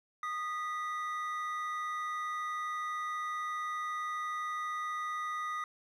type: tone pair together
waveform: triangle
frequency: 1236 / 1960.6 Hz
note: D#6 / B6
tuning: -12 / -13 cents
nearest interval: minor sixth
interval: 799 cents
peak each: -33 / -40 dBFS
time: 0.23-5.64 s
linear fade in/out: 2 ms
effects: none